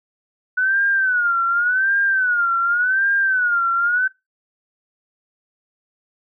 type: tone with vibrato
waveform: sine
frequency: 1480 Hz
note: F#6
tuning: in tune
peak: -15 dBFS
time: 0.57-4.08 s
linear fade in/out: 10 ms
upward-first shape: sine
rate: 0.88 Hz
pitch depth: 140 cents each way
effects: noise-tail reverb RT60 0.2 s tail -18 dB re dry

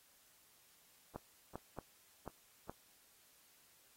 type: clicks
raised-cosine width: 1 ms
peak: -30 dBFS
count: 5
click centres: 1.16 / 1.556 / 1.787 / 2.277 / 2.696 s
effects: white hiss -68 dBFS RMS until 3.96 s + AAC 48 kbps

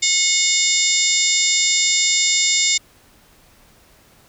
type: harmonic tone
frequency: 726 Hz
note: F#5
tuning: 33 cents flat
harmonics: 3 / 4 / 5 / 6 / 7 / 8 / 9 / 10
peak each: -22 / -30 / -21 / -27 / -22 / -28 / -27 / -19 dBFS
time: 0.02-2.78 s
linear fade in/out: 10 ms
effects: pink hiss -52 dBFS RMS until 4.28 s

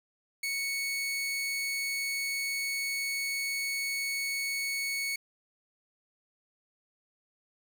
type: tone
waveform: sawtooth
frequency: 2217 Hz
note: C#7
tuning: in tune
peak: -27 dBFS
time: 0.43-5.16 s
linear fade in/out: 5 ms
effects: 9-bit

